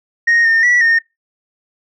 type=tone with pitch steps; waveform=sine; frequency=1863 / 1821 / 1947 / 1834 Hz; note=A#6 / A#6 / B6 / A#6; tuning=-2 / -41 / -25 / -29 cents; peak=-7 dBFS; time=0.27-0.99 s; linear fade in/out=10 ms; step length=180 ms; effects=noise-tail reverb RT60 0.2 s tail -22 dB re dry + tanh soft clip ceiling -7 dBFS